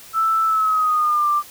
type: tone with pitch glide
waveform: sine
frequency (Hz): 1321 to 1183.7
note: E6 to D6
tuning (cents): +3 to +13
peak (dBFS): -15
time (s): 0.13-1.43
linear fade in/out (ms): 50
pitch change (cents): -190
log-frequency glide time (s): 0.45-1.29
effects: white hiss -42 dBFS RMS until 1.5 s